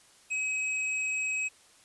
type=tone with hard clipping; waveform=triangle; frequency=2546 Hz; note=D#7; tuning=39 cents sharp; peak=-30 dBFS; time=0.3-1.49 s; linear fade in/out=20 ms; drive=15 dB; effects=white hiss -59 dBFS RMS until 1.84 s + resampled to 24000 Hz